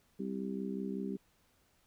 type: harmonic tone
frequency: 65.41 Hz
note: C2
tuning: in tune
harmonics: 3 / 4 / 5 / 6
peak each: -38 / -41 / -46 / -42 dBFS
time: 0.19-1.17 s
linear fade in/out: 10 ms
effects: pink hiss -71 dBFS RMS until 1.86 s